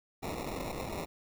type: noise with sample-and-hold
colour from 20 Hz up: white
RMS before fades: -38 dBFS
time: 0.22-1.06 s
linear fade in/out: 20 ms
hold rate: 1575 Hz
effects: none